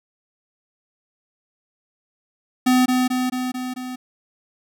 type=tone with echo; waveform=square; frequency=253.3 Hz; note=B3; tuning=44 cents sharp; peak=-14 dBFS; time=2.66-2.86 s; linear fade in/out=10 ms; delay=220 ms; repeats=5; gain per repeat=-3 dB; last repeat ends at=3.96 s; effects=none